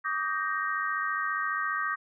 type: chord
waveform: sine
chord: Eb major seventh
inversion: third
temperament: equal with one note detuned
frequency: 1149.8 / 1244.5 / 1568 / 1864.7 Hz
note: D6 / Eb6 / G6 / Bb6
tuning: -37 / 0 / 0 / 0 cents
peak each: -33 dBFS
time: 0.04-1.96 s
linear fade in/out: 20 ms
effects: none